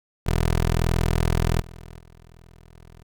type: tone with level steps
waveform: 15% pulse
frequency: 41.32 Hz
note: E1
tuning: 5 cents sharp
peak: -13 / -33 / -41 / -39 dBFS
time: 0.26-3.03 s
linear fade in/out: 10 ms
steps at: 1.61 / 1.99 / 2.74 s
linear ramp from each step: 2 ms
effects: none